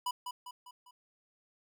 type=tone with echo; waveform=square; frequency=987.8 Hz; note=B5; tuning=in tune; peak=-32 dBFS; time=0.06-0.11 s; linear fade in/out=5 ms; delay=200 ms; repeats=4; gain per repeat=-6 dB; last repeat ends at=0.91 s; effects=none